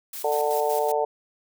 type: noise with tremolo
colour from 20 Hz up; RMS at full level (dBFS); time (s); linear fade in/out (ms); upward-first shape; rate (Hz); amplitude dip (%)
blue; -35; 0.13-0.92; 5; square; 5.3; 55
type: harmonic tone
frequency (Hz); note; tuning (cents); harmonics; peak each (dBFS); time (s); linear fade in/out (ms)
148.4; D3; +18; 3 / 4 / 5 / 6; -25 / -26 / -27 / -28; 0.24-1.05; 5
effects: none